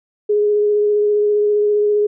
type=tone with vibrato; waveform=sine; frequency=416.6 Hz; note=G#4; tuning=5 cents sharp; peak=-12 dBFS; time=0.29-2.07 s; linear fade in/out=10 ms; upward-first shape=sine; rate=15 Hz; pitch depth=13 cents each way; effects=none